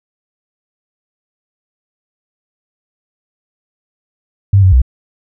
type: tone with pitch steps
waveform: sine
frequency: 98.9 / 93.3 / 63.4 Hz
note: G2 / F#2 / B1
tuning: +16 / +15 / +46 cents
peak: -4 dBFS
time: 4.53-4.818 s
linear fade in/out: 5 ms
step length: 96 ms
effects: none